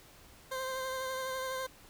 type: tone with vibrato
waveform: 20% pulse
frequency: 522 Hz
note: C5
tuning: 4 cents flat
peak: -30 dBFS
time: 0.51-1.67 s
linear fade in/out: 10 ms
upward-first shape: triangle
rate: 12 Hz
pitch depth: 24 cents each way
effects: pink hiss -57 dBFS RMS until 1.89 s